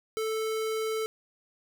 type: tone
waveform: square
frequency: 440 Hz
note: A4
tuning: in tune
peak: -29 dBFS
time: 0.17-1.06 s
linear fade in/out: 0 ms
effects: none